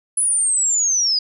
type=linear sweep; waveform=sine; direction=down; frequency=10110 to 4854 Hz; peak=-15 dBFS; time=0.17-1.19 s; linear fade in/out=5 ms; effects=none